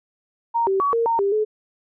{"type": "tone with pitch steps", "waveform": "sine", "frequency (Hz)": [930, 386.6, 1130, 462.3, 919, 397.8, 428.7], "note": ["A#5", "G4", "C#6", "A#4", "A#5", "G4", "A4"], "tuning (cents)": [-4, -24, 33, -14, -25, 25, -45], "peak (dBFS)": -17, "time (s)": [0.54, 1.45], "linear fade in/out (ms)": 20, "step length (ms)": 130, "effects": []}